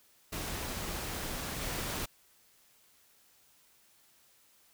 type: noise with level steps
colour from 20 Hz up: pink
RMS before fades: -38 / -36 dBFS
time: 0.32-2.06 s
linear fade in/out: 10 ms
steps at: 1.61 s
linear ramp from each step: 10 ms
effects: white hiss -65 dBFS RMS until 4.73 s